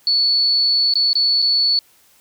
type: tone with dropouts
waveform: sine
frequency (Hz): 4435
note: C#8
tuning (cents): 0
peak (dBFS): -13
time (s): 0.07-1.79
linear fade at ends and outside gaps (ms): 1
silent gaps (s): 0.938-0.955 / 1.131-1.154 / 1.419-1.424
effects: white hiss -54 dBFS RMS until 2.2 s